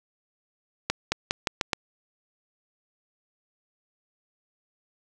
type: accelerating click train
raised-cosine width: 0.2 ms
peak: -6 dBFS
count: 6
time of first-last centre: 0.9-1.732 s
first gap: 220 ms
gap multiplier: 0.86
effects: none